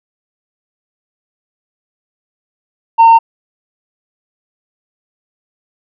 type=tone with tanh clipping; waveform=sine; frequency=913 Hz; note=A#5; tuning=36 cents flat; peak=-3 dBFS; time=2.98-3.19 s; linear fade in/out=20 ms; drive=1 dB; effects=none